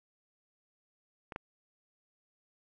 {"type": "clicks", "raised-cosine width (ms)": 0.5, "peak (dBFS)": [-27, -22], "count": 2, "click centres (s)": [1.322, 1.361], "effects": []}